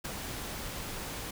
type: noise with ADSR envelope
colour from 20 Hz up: pink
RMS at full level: -33 dBFS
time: 0.04-1.31 s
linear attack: 15 ms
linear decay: 3 ms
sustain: -6 dB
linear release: 7 ms
effects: none